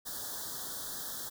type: band-stop noise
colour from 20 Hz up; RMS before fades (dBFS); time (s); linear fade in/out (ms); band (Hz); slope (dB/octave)
white; -40; 0.05-1.3; 20; 1800 to 3300; 96
effects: none